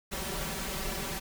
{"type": "noise with comb filter", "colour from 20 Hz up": "pink", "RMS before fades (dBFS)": -35, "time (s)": [0.11, 1.2], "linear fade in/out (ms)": 20, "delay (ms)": 5.2, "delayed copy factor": 1, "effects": []}